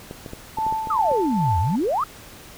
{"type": "clicks", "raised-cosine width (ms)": 2, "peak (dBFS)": -20, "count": 8, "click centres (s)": [0.111, 0.262, 0.334, 0.586, 0.666, 0.725, 0.872, 1.116]}
{"type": "tone with tremolo", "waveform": "sine", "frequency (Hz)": 880, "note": "A5", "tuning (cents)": 0, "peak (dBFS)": -19, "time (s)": [0.57, 1.76], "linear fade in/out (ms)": 5, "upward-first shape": "triangle", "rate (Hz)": 2.4, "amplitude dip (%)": 65}
{"type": "exponential two-way sweep", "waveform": "sine", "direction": "down then up", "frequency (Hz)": [1333, 80.3, 1333], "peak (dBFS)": -19, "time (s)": [0.9, 2.04], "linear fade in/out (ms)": 5, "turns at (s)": 1.59}
{"effects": ["pink hiss -43 dBFS RMS until 2.57 s"]}